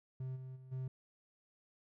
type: tone with level steps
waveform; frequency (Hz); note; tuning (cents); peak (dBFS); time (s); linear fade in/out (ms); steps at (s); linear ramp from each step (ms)
triangle; 130; C3; -11; -37 / -43 / -50 / -36; 0.2-0.88; 5; 0.35 / 0.55 / 0.71; 20
effects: none